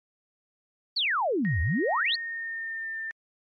sine exponential two-way sweep, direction down then up, 4699 to 73.8 to 4699 Hz, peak -23 dBFS, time 0.96-2.16 s, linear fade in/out 10 ms, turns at 1.61 s
sine tone with pitch glide, 1865 to 1793.2 Hz, A#6 to A6, 0 to +32 cents, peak -31 dBFS, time 1.45-3.11 s, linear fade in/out 0 ms, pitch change -68 cents, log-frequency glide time 1.92-2.99 s
effects MP3 32 kbps

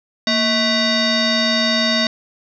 sine tone with frequency modulation, 1975.5 Hz, B6, in tune, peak -14 dBFS, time 0.27-2.07 s, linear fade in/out 2 ms, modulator 872 Hz, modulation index 3.4, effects none

